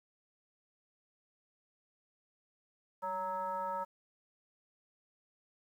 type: tone with frequency modulation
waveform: sine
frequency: 930 Hz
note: A#5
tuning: 4 cents flat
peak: -34 dBFS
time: 3.02-3.85 s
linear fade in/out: 20 ms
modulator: 369 Hz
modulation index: 0.93
effects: 11-bit